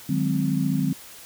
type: chord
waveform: sine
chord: Ab dominant seventh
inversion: second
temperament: equal with one note detuned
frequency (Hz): 152.01 / 185 / 207.7 / 261.6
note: Eb3 / Gb3 / Ab3 / C4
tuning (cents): -40 / 0 / 0 / 0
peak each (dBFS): -25 / -26 / -29 / -25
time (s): 0.09-0.93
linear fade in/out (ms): 5
effects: white hiss -44 dBFS RMS until 1.25 s